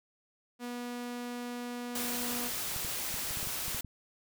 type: tone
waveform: sawtooth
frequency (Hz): 242.9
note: B3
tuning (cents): -29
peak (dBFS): -33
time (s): 0.59-2.51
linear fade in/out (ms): 50
type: noise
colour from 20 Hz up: white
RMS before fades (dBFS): -36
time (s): 1.95-3.81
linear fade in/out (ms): 5
type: clicks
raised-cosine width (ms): 5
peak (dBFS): -31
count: 10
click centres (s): 2.763 / 2.848 / 3.142 / 3.309 / 3.372 / 3.429 / 3.472 / 3.681 / 3.747 / 3.847
effects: none